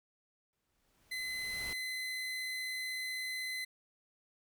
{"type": "noise with exponential growth", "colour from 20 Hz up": "pink", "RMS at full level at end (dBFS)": -46, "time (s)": [0.53, 1.73], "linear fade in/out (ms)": 0, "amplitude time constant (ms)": 260}
{"type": "tone", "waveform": "30% pulse", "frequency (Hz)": 2034, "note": "C7", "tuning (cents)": -50, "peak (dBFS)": -34, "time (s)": [1.11, 3.65], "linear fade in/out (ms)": 10}
{"effects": []}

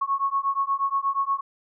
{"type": "beating tone pair", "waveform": "sine", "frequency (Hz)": [1097, 1105.4], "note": ["C#6", "C#6"], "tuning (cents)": [-18, -5], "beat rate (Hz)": 8.4, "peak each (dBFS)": -25, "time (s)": [0.01, 1.41], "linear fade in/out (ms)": 10, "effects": []}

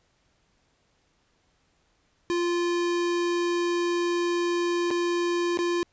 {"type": "tone with dropouts", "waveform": "square", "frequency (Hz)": 347.3, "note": "F4", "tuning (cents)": -10, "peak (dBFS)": -24, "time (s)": [2.3, 5.83], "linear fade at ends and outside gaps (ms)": 0, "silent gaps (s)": [[4.905, 4.911], [5.573, 5.589]], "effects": ["pink hiss -68 dBFS RMS until 5.92 s", "resampled to 16000 Hz"]}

